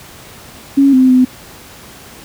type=tone with pitch steps; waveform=sine; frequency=276.4 / 258.6 / 254.4 Hz; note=C#4 / C4 / C4; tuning=-5 / -20 / -48 cents; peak=-5 dBFS; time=0.77-1.25 s; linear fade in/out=10 ms; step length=160 ms; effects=pink hiss -36 dBFS RMS until 2.24 s + high-pass 60 Hz 12 dB/octave